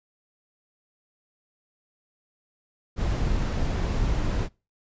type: noise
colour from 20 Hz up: brown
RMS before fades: -25 dBFS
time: 2.96-4.49 s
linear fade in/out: 50 ms
effects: noise-tail reverb RT60 0.3 s tail -25 dB re dry + resampled to 16000 Hz